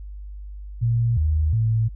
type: tone with pitch steps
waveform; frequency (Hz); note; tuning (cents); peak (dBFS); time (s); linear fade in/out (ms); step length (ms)
sine; 117 / 77.5 / 112; A#2 / D#2 / A2; +7 / -6 / +31; -17; 0.81-1.89; 20; 360
effects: added 50 Hz sine -33 dBFS peak until 1.95 s